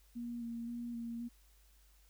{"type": "tone with vibrato", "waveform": "sine", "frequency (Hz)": 235.4, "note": "A#3", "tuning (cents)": 17, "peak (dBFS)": -39, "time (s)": [0.15, 1.29], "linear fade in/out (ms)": 20, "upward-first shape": "square", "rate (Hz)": 1.9, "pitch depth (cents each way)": 18, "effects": ["added 50 Hz sine -63 dBFS peak until 2.09 s", "white hiss -70 dBFS RMS until 2.09 s"]}